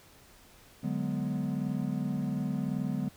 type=chord; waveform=triangle; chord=G# half-diminished seventh; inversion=second; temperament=equal; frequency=146.83 / 185 / 207.7 / 246.9 Hz; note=D3 / F#3 / G#3 / B3; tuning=0 / 0 / 0 / 0 cents; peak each=-33 dBFS; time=0.83-3.09 s; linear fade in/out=10 ms; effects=pink hiss -57 dBFS RMS until 3.16 s